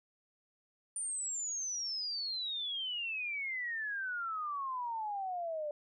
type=exponential sweep; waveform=sine; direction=down; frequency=9240 to 583 Hz; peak=-35 dBFS; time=0.96-5.71 s; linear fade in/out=2 ms; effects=none